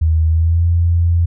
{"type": "tone with pitch glide", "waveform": "sine", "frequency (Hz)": [79.9, 85.14], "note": ["D#2", "F2"], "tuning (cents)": [47, -44], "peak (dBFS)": -10, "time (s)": [0.01, 1.26], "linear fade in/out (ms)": 10, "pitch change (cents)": 109, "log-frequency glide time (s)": [0.28, 0.65], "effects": []}